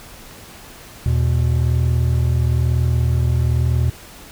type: tone pair together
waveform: triangle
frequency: 80.1 / 121.12 Hz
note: E2 / B2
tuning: -49 / -33 cents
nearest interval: perfect fifth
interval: 716 cents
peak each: -15 dBFS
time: 1.06-3.9 s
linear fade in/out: 0 ms
effects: pink hiss -40 dBFS RMS until 4.31 s